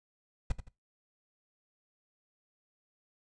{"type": "noise with echo", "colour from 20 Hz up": "brown", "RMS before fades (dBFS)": -27, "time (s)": [0.5, 0.52], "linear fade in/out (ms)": 5, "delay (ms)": 83, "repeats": 2, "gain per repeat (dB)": -10, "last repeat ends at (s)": 0.686, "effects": ["noise-tail reverb RT60 0.2 s tail -19 dB re dry", "resampled to 22050 Hz"]}